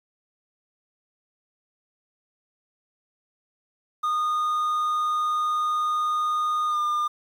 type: tone with pitch glide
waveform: triangle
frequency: 1228 to 1205.5 Hz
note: D#6 to D6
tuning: -23 to +45 cents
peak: -20 dBFS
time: 4.03-7.08 s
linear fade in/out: 10 ms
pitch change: -32 cents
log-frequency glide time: 6.67-6.78 s
effects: 9-bit